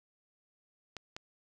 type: clicks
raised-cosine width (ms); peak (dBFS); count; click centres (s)
0.2; -24; 2; 0.967 / 1.165
effects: none